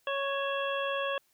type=harmonic tone with a mistuned harmonic; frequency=554.4 Hz; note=C#5; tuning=in tune; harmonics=1 / 2 / 3 / 5 / 6; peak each=-32 / -35 / -37 / -39 / -40 dBFS; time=0.07-1.18 s; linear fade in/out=2 ms; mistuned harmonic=5; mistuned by=-42 cents; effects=white hiss -70 dBFS RMS until 1.33 s